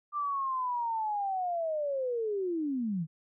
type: linear sweep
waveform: sine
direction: down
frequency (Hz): 1192 to 150.2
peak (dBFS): -29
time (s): 0.12-3.07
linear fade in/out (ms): 50
effects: none